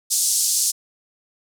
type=band-pass noise; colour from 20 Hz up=white; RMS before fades=-20 dBFS; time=0.1-0.72 s; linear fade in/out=20 ms; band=5100 to 10000 Hz; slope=24 dB/octave; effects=none